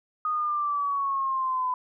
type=exponential sweep; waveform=sine; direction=down; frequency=1244.5 to 1002 Hz; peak=-24 dBFS; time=0.25-1.74 s; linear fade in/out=2 ms; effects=none